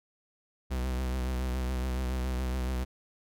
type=tone with vibrato; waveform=45% pulse; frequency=63.5 Hz; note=B1; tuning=49 cents sharp; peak=-29 dBFS; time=0.7-2.85 s; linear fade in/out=20 ms; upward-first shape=triangle; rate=7.1 Hz; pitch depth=57 cents each way; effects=none